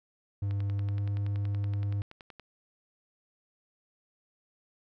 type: tone with pitch glide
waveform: triangle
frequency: 100 to 101.05 Hz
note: G2 to G#2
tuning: +35 to -47 cents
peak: -26 dBFS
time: 0.42-2.02 s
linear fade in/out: 5 ms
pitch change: +18 cents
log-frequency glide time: 0.69-1.01 s
type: click train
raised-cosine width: 0.3 ms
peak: -31 dBFS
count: 21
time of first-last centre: 0.51-2.397 s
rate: 10.6 Hz
effects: none